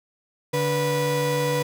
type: tone pair together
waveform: 35% pulse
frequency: 145.71 / 490.1 Hz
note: D3 / B4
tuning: -13 / -13 cents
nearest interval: octave + major sixth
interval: 2100 cents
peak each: -24 / -21 dBFS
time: 0.53-1.63 s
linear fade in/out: 10 ms
effects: none